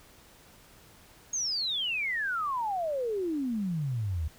sine exponential sweep, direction down, 6645 to 73.42 Hz, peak -28 dBFS, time 1.33-4.28 s, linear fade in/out 5 ms, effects pink hiss -56 dBFS RMS until 4.38 s

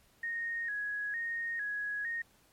sine tone with vibrato, 1760 Hz, A6, in tune, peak -33 dBFS, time 0.23-2.22 s, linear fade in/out 5 ms, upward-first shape square, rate 1.1 Hz, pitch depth 91 cents each way, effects pink hiss -66 dBFS RMS until 2.52 s + MP3 64 kbps

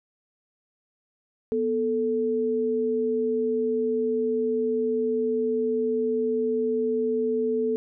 sine tone pair together, 245 / 440 Hz, B3 / A4, -14 / 0 cents, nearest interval minor seventh, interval 1014 cents, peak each -28 / -23 dBFS, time 1.52-7.76 s, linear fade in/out 0 ms, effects none

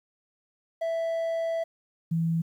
triangle / sine tone pair in turn, 660 / 165 Hz, E5 / E3, +2 / +2 cents, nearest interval 2 octaves, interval 2400 cents, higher first, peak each -24 / -23 dBFS, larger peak second, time 0.81-1.64 / 2.11-2.42 s, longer first, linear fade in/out 10 ms, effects 10-bit

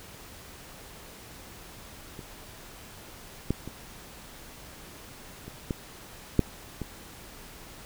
clicks, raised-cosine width 3 ms, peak -27 / -12 / -24 / -27 / -15 / -6 / -20 dBFS, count 7, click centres 2.192 / 3.506 / 3.676 / 5.48 / 5.708 / 6.393 / 6.817 s, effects pink hiss -47 dBFS RMS until 7.85 s

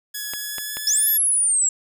5% pulse tone with pitch glide, 1687 to 1729.4 Hz, G#6 to A6, +27 to -30 cents, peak -17 dBFS, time 0.14-1.18 s, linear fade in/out 10 ms, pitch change +43 cents, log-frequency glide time 0.36-1.02 s
clicks, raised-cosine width 0.3 ms, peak -15 dBFS, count 3, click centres 0.336 / 0.583 / 0.77 s
sine linear two-way sweep, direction up then down, 5000 to 11860 to 7490 Hz, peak -16 dBFS, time 0.87-1.69 s, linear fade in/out 2 ms, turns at 1.09 s
effects none

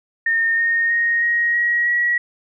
sine tone with pitch steps, 1828 / 1846 / 1864.3 / 1882.7 / 1901.2 / 1920 Hz, A#6 / A#6 / A#6 / A#6 / A#6 / B6, -34 / -17 / 0 / +17 / +34 / -49 cents, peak -15 dBFS, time 0.26-2.18 s, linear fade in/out 5 ms, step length 320 ms, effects none

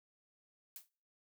blue noise with exponential decay, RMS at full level -45 dBFS, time 0.76-0.89 s, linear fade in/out 1 ms, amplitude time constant 27 ms, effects noise-tail reverb RT60 0.5 s tail -26 dB re dry

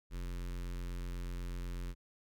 square tone with notch filter, 44.06 Hz, F1, 16 cents sharp, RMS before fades -40 dBFS, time 0.1-1.95 s, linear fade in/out 50 ms, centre 710 Hz, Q 1.3, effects none

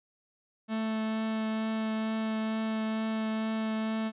45% pulse tone with vibrato, 220 Hz, A3, in tune, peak -29 dBFS, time 0.68-4.12 s, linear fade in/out 50 ms, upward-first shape triangle, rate 2.2 Hz, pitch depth 9 cents each way, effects resampled to 8000 Hz

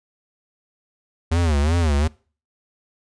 square tone with vibrato, 78.4 Hz, D#2, 14 cents sharp, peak -17 dBFS, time 1.31-2.08 s, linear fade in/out 10 ms, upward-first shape sine, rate 2.7 Hz, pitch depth 180 cents each way, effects noise-tail reverb RT60 0.4 s tail -24 dB re dry + resampled to 22050 Hz

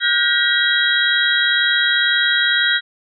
sine tone cluster, 1438 / 1580 / 1911 / 3279 / 3835 Hz, F#6 / G6 / A#6 / G#7 / A#7, -50 / +13 / +43 / -23 / +48 cents, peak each -20 dBFS, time 0-2.81 s, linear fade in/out 50 ms, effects none

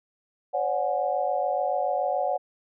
sine tone cluster, 526 / 573 / 735 / 837 Hz, C5 / D5 / F#5 / G#5, +9 / -43 / -12 / +13 cents, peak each -31 / -28 / -26 / -34 dBFS, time 0.53-2.38 s, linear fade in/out 20 ms, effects none

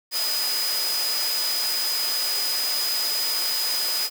sine tone in noise, 4978 Hz, D#8, in tune, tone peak -24 dBFS, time 0.11-4.1 s, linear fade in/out 50 ms, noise white, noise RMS -28 dBFS, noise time 0.11-4.1 s, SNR +1 dB, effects high-pass 400 Hz 12 dB/octave

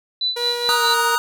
sine tone with tremolo, 3986 Hz, B7, 15 cents sharp, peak -17 dBFS, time 0.21-0.94 s, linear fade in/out 2 ms, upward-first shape sine, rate 4.7 Hz, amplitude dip 80%
sawtooth tone with pitch glide, 479.7 to 464.2 Hz, A#4 to A#4, +50 to -7 cents, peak -20 dBFS, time 0.36-1.16 s, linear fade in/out 10 ms, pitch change -57 cents, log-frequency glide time 0.74-0.84 s
square chord, D# minor, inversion second, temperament equal with one note detuned, 942.1 / 1244.5 / 1480 Hz, A#5 / D#6 / F#6, +18 / 0 / 0 cents, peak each -22 dBFS, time 0.69-1.18 s, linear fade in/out 0 ms
effects none

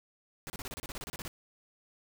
pink noise bursts, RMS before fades -41 dBFS, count 14, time 0.47-1.279 s, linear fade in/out 0 ms, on 29 ms, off 31 ms, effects none

